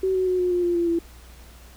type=tone with pitch steps; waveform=sine; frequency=378.9 / 372.6 / 366.4 / 360.3 / 354.3 / 348.5 / 342.7 / 337 Hz; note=F#4 / F#4 / F#4 / F#4 / F4 / F4 / F4 / E4; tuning=+41 / +12 / -17 / -46 / +25 / -4 / -33 / +38 cents; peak=-19 dBFS; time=0.03-0.99 s; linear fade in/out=5 ms; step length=120 ms; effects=added 60 Hz sine -45 dBFS peak until 1.76 s + pink hiss -50 dBFS RMS until 1.76 s